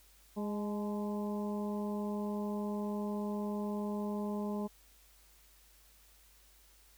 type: harmonic tone with a mistuned harmonic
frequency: 206.6 Hz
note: G#3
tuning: 9 cents flat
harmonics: 1 / 2 / 3 / 4 / 5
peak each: -35 / -41 / -45 / -47 / -49 dBFS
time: 0.36-4.68 s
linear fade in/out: 20 ms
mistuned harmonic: 4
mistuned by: +48 cents
effects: added 50 Hz sine -64 dBFS peak until 6.97 s + white hiss -64 dBFS RMS until 6.97 s